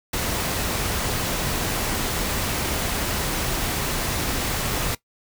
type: noise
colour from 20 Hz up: pink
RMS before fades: -25 dBFS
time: 0.13-4.95 s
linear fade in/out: 5 ms
effects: noise-tail reverb RT60 0.1 s tail -18 dB re dry